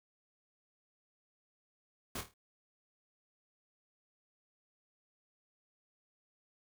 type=noise with echo; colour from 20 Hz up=pink; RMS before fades=-40 dBFS; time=2.15-2.21 s; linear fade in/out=5 ms; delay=26 ms; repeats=5; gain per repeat=-7 dB; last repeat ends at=2.34 s; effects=none